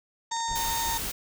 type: harmonic tone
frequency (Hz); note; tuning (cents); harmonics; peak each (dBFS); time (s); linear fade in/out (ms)
919; A#5; -25; 1 / 2 / 4 / 5 / 6 / 7 / 8 / 9; -29 / -40 / -37 / -42 / -44 / -37 / -40 / -49; 0.31-0.98; 10
type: clicks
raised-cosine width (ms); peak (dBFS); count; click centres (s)
0.3; -32; 8; 0.316 / 0.367 / 0.404 / 0.483 / 0.593 / 0.647 / 0.702 / 0.737
type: noise with tremolo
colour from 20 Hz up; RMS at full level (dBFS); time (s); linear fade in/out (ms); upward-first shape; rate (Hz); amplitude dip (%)
brown; -36; 0.47-1.12; 50; triangle; 5.4; 70
type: noise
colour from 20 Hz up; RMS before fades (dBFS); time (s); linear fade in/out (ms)
white; -33; 0.55-1.12; 10
effects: none